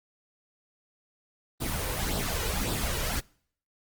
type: noise with flanger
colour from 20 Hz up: pink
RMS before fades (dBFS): -30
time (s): 1.6-3.21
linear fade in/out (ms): 20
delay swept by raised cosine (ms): 0.22 to 2.12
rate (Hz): 1.8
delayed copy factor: +0.6
effects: noise-tail reverb RT60 0.6 s tail -25 dB re dry + Opus 24 kbps